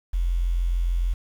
sine tone with quantisation, 43.41 Hz, F1, 10 cents flat, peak -20 dBFS, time 0.13-1.14 s, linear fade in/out 10 ms, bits 8, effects none

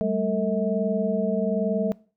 sine tone cluster, 193.9 / 215 / 450.4 / 643 Hz, G3 / A3 / A4 / E5, -19 / -40 / +40 / -43 cents, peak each -27 dBFS, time 0.01-1.92 s, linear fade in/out 0 ms, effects noise-tail reverb RT60 0.4 s tail -22 dB re dry

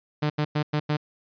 sawtooth tone bursts at uneven times, 150 Hz, D3, 37 cents sharp, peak -18 dBFS, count 5, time 0.22-0.3 / 0.38-0.45 / 0.55-0.63 / 0.73-0.8 / 0.89-0.97 s, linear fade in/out 10 ms, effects resampled to 11025 Hz

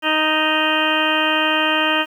harmonic tone, 311.1 Hz, D#4, in tune, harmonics 1 / 2 / 3 / 4 / 5 / 6 / 8 / 9 / 10, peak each -24 / -24 / -24 / -24 / -24 / -24 / -24 / -24 / -24 dBFS, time 0.02-2.06 s, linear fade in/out 50 ms, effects 8-bit

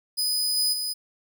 sawtooth tone with level steps, 4991 Hz, D#8, 5 cents sharp, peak -20 / -18 / -24 dBFS, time 0.17-0.94 s, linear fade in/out 20 ms, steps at 0.56 / 0.72 s, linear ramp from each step 20 ms, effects none

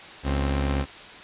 sawtooth tone pair together, 69.7 / 263.2 Hz, C#2 / C4, +10 / +10 cents, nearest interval octave + major seventh, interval 2300 cents, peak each -19 / -27 dBFS, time 0.23-0.86 s, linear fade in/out 50 ms, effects white hiss -42 dBFS RMS until 1.23 s + resampled to 8000 Hz

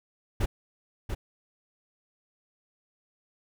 brown noise with echo, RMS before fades -24 dBFS, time 0.4-0.46 s, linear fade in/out 10 ms, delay 690 ms, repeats 1, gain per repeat -6 dB, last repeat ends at 1.15 s, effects none

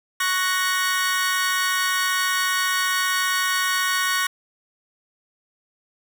sawtooth chord, F# major, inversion second, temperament equal, 1108.7 / 1480 / 1864.7 Hz, C#6 / F#6 / A#6, 0 / 0 / 0 cents, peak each -21 dBFS, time 0.2-4.27 s, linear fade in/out 5 ms, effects none

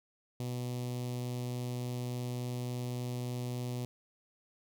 sawtooth tone with notch filter, 123.47 Hz, B2, in tune, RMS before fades -37 dBFS, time 0.4-3.85 s, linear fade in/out 0 ms, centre 1500 Hz, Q 0.62, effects none

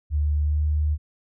sine tone with pitch glide, 74.3 to 75.56 Hz, D2 to D2, +21 to +50 cents, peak -19 dBFS, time 0.1-0.98 s, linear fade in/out 50 ms, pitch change +29 cents, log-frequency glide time 0.41-0.62 s, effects none

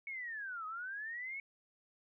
sine linear two-way sweep, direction down then up, 2227 to 1244.5 to 2227 Hz, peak -40 dBFS, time 0.07-1.4 s, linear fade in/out 2 ms, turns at 0.66 s, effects none

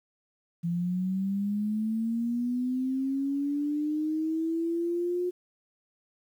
sine linear sweep, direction up, 168.5 to 360.3 Hz, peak -26 dBFS, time 0.63-5.31 s, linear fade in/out 20 ms, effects 10-bit

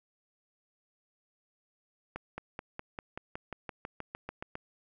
accelerating click train, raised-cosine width 0.5 ms, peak -23 dBFS, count 15, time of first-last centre 2.16-4.554 s, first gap 220 ms, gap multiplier 0.96, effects none

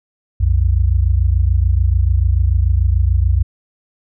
sine tone pair together, 61.8 / 88.67 Hz, B1 / F2, +2 / +27 cents, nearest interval tritone, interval 625 cents, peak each -13 / -14 dBFS, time 0.4-3.43 s, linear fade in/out 10 ms, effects none

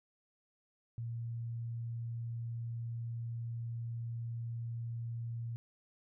sine tone, 116.54 Hz, A#2, in tune, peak -37 dBFS, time 0.98-5.56 s, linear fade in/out 0 ms, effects none

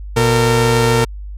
sawtooth tone pair together, 121.04 / 457 Hz, B2 / A#4, -34 / -34 cents, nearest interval octave + major seventh, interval 2300 cents, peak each -10 dBFS, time 0.16-1.05 s, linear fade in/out 10 ms, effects added 50 Hz sine -26 dBFS peak until 1.37 s + low-pass 12000 Hz 12 dB/octave

